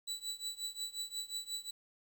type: tone with tremolo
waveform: 30% pulse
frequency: 3951 Hz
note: B7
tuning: in tune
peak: -33 dBFS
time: 0.07-1.71 s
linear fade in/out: 10 ms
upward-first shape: triangle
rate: 5.6 Hz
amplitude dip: 95%
effects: 11-bit